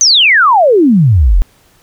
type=exponential sweep; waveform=sine; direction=down; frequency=6400 to 35.87 Hz; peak=-4 dBFS; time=0.01-1.42 s; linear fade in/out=0 ms; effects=pink hiss -49 dBFS RMS until 1.82 s